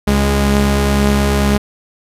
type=tone pair together; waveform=sawtooth; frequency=69.3 / 205.9 Hz; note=C#2 / G#3; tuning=0 / -15 cents; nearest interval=octave + perfect fifth; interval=1885 cents; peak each=-10 dBFS; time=0.07-1.58 s; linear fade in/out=10 ms; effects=resampled to 32000 Hz